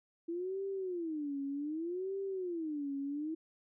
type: tone with vibrato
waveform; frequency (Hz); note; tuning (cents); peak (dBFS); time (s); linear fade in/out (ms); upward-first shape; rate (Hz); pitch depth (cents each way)
sine; 329.6; E4; 0; -35; 0.28-3.35; 10; sine; 0.65; 300
effects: none